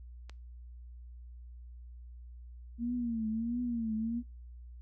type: click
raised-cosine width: 0.2 ms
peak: -31 dBFS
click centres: 0.296 s
type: tone with vibrato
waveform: sine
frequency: 231.3 Hz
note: A#3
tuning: 13 cents flat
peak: -31 dBFS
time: 2.78-4.23 s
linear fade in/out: 50 ms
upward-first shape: triangle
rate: 1.5 Hz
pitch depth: 120 cents each way
effects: noise-tail reverb RT60 0.3 s tail -23 dB re dry + added 60 Hz sine -46 dBFS peak until 4.81 s